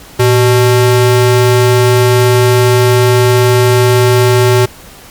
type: ring-modulated tone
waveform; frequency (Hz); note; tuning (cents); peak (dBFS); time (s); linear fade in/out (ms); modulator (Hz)
square; 246.7; B3; -2; -3; 0.19-4.66; 10; 132
effects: pink hiss -35 dBFS RMS until 5.1 s + MP3 96 kbps